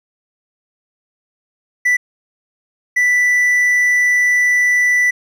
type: tone bursts at uneven times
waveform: triangle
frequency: 1975.5 Hz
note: B6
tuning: in tune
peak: -9 dBFS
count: 2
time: 1.85-1.97 / 2.96-5.11 s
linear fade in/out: 10 ms
effects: none